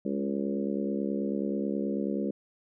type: harmonic tone with a mistuned harmonic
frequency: 69.3 Hz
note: C#2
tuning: in tune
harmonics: 3 / 4 / 5 / 6 / 7 / 8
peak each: -31 / -34 / -35 / -38 / -38 / -40 dBFS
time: 0.05-2.31 s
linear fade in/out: 5 ms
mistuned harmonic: 3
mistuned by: -25 cents
effects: none